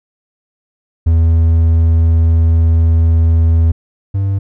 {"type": "tone pair in turn", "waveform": "triangle", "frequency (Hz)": [82, 97.9], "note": ["E2", "G2"], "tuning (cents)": [-9, -2], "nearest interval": "minor third", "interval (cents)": 307, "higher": "second", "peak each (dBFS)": [-5, -10], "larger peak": "first", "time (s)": [[1.06, 3.72], [4.14, 4.39]], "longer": "first", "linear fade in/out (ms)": 10, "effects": []}